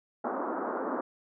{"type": "band-pass noise", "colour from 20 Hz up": "pink", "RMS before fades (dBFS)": -33, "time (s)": [0.24, 1.01], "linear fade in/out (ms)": 5, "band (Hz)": [240, 1400], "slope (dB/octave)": 48, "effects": []}